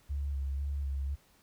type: tone with vibrato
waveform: sine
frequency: 69.6 Hz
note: C#2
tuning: 8 cents sharp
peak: -31 dBFS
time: 0.09-1.16 s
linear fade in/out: 20 ms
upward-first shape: square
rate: 2 Hz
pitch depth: 27 cents each way
effects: pink hiss -65 dBFS RMS until 1.42 s